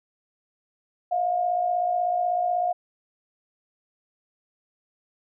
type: tone pair together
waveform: sine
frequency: 656.8 / 713 Hz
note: E5 / F5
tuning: -6 / +36 cents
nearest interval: minor second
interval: 142 cents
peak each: -29 / -22 dBFS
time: 1.11-2.73 s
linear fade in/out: 10 ms
effects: none